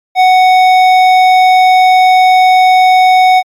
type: tone with hard clipping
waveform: sine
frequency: 742 Hz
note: F#5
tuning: 5 cents sharp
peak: -5 dBFS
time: 0.15-3.43 s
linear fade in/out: 50 ms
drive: 11 dB
effects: MP3 96 kbps

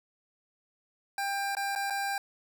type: tone with dropouts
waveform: 25% pulse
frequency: 795 Hz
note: G5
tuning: 24 cents sharp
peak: -26 dBFS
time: 1.18-2.18 s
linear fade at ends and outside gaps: 2 ms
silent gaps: 1.551-1.568 / 1.752-1.759 / 1.9-1.905 s
effects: none

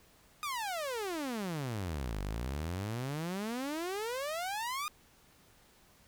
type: exponential two-way sweep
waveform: sawtooth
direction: down then up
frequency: 1244.5 to 47.02 to 1244.5 Hz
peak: -31 dBFS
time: 0.43-4.88 s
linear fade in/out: 0 ms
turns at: 2.21 s
effects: pink hiss -63 dBFS RMS until 6.07 s

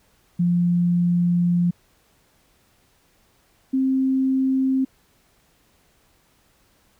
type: tone pair in turn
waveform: sine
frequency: 174.61 / 264.2 Hz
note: F3 / C4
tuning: 0 / +17 cents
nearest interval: perfect fifth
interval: 717 cents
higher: second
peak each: -16 / -17 dBFS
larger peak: first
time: 0.39-1.71 / 3.73-4.85 s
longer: first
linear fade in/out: 10 ms
effects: pink hiss -61 dBFS RMS until 6.99 s

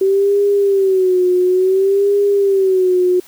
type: tone with vibrato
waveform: sine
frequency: 382.7 Hz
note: G4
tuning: 42 cents flat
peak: -10 dBFS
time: 0.01-3.2 s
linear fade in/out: 5 ms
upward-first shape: sine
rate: 0.57 Hz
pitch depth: 97 cents each way
effects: white hiss -44 dBFS RMS until 3.27 s

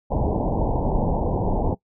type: low-pass noise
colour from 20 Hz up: pink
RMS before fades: -22 dBFS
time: 0.1-1.75 s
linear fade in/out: 20 ms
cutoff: 950 Hz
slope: 96 dB/octave
effects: noise-tail reverb RT60 0.1 s tail -21 dB re dry

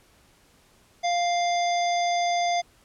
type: harmonic tone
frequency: 698.5 Hz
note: F5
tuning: in tune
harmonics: 1 / 3 / 5 / 7 / 9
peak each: -22 / -32 / -35 / -37 / -38 dBFS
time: 1.03-2.62 s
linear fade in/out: 20 ms
effects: pink hiss -59 dBFS RMS until 2.84 s + low-pass 12000 Hz 12 dB/octave

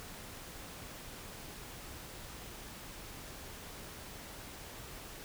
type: silence
effects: pink hiss -48 dBFS RMS until 5.24 s

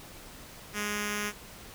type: tone with notch filter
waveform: 5% pulse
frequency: 207.7 Hz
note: G#3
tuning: in tune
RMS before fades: -33 dBFS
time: 0.73-1.33 s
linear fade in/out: 50 ms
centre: 720 Hz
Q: 0.88
effects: pink hiss -48 dBFS RMS until 1.74 s

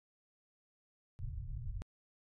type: low-pass noise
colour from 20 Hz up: pink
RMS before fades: -41 dBFS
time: 1.19-1.82 s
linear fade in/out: 0 ms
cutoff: 140 Hz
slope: 96 dB/octave
effects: MP3 48 kbps

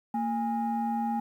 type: tone pair together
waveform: sine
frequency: 229.5 / 820.7 Hz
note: A#3 / G#5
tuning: -27 / -21 cents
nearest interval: octave + minor seventh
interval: 2206 cents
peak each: -28 dBFS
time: 0.14-1.2 s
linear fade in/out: 5 ms
effects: tanh soft clip ceiling -22 dBFS + 10-bit

